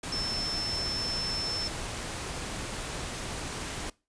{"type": "tone in noise", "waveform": "sine", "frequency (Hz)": 5310, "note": "E8", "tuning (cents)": 12, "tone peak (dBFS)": -30, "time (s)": [0.12, 1.68], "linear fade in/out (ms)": 5, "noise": "pink", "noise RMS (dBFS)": -36, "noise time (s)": [0.03, 3.9], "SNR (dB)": 3, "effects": ["noise-tail reverb RT60 0.3 s tail -23 dB re dry", "resampled to 22050 Hz"]}